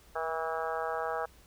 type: harmonic tone with a mistuned harmonic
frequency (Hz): 162.1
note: E3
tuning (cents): -29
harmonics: 3 / 4 / 5 / 6 / 7 / 8 / 9 / 10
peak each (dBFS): -37 / -37 / -37 / -43 / -41 / -39 / -45 / -43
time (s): 0.15-1.26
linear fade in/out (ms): 10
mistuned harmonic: 3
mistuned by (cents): -16
effects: added 60 Hz sine -60 dBFS peak until 1.46 s + pink hiss -60 dBFS RMS until 1.46 s